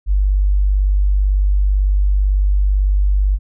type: tone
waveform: sine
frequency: 49 Hz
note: G1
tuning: in tune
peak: -11 dBFS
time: 0.06-3.39 s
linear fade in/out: 50 ms
effects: none